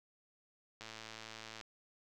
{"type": "click train", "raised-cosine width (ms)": 0.2, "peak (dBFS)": -30, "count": 90, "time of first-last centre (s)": [0.81, 1.612], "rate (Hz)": 111, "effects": []}